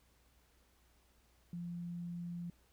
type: tone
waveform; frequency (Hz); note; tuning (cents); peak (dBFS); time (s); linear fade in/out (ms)
sine; 173; F3; -16; -40; 1.53-2.5; 2
effects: added 60 Hz sine -70 dBFS peak until 2.72 s + pink hiss -72 dBFS RMS until 2.72 s